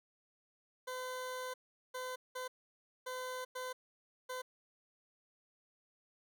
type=tone bursts at uneven times; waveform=20% pulse; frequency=509 Hz; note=C5; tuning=48 cents flat; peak=-35 dBFS; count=6; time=0.87-1.54 / 1.94-2.16 / 2.35-2.48 / 3.06-3.45 / 3.55-3.73 / 4.29-4.42 s; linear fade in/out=10 ms; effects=none